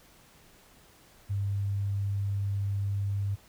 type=tone; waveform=sine; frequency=99.8 Hz; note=G2; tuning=32 cents sharp; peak=-27 dBFS; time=1.29-3.36 s; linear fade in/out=20 ms; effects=pink hiss -58 dBFS RMS until 3.48 s